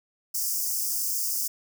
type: high-pass noise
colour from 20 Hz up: white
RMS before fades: -28 dBFS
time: 0.34-1.48 s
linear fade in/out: 10 ms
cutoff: 4900 Hz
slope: 96 dB/octave
effects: none